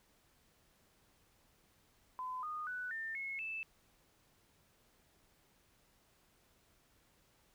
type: tone with pitch steps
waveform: sine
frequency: 1016 / 1229.4 / 1487.5 / 1799.9 / 2178 / 2635 Hz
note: B5 / D#6 / F#6 / A6 / C#7 / E7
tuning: +49 / -21 / +9 / +39 / -31 / -1 cents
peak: -39 dBFS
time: 2.19-3.63 s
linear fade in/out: 0 ms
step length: 240 ms
effects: pink hiss -71 dBFS RMS until 7.54 s